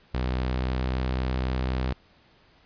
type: tone with pitch glide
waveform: sawtooth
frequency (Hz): 63 to 63.88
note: B1 to C2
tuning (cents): +35 to -41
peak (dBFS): -21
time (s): 0.14-1.93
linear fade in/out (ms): 5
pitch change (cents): +24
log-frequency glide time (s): 0.25-0.93
effects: pink hiss -59 dBFS RMS until 2.65 s + resampled to 11025 Hz